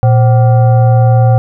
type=tone with frequency modulation; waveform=sine; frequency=117.4 Hz; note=A#2; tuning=13 cents sharp; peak=-4 dBFS; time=0.03-1.38 s; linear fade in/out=0 ms; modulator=644 Hz; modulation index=0.54; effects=none